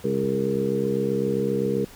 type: harmonic tone with a mistuned harmonic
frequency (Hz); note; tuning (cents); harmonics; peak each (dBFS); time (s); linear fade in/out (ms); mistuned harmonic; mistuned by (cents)
67.7; C#2; -40; 2 / 3 / 4 / 5 / 6 / 7; -31 / -27 / -32 / -32 / -27 / -26; 0.04-1.85; 5; 7; -28
effects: pink hiss -47 dBFS RMS until 1.95 s